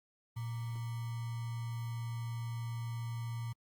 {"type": "tone with sample-and-hold", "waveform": "sine", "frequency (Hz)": 116.54, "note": "A#2", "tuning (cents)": 0, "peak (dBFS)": -36, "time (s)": [0.36, 3.53], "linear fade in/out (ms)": 10, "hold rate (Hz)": 1050, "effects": ["Opus 32 kbps"]}